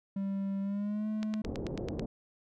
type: tone with pitch glide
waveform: triangle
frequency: 196 to 215 Hz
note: G3 to A3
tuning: 0 to -40 cents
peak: -29 dBFS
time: 0.16-1.42 s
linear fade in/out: 5 ms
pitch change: +160 cents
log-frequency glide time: 0.61-1.08 s
type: click train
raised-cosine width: 0.2 ms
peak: -23 dBFS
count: 8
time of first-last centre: 1.23-1.995 s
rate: 9.15 Hz
type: low-pass noise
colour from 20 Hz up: white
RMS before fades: -37 dBFS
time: 1.44-2.06 s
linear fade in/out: 5 ms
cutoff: 470 Hz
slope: 24 dB/octave
effects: none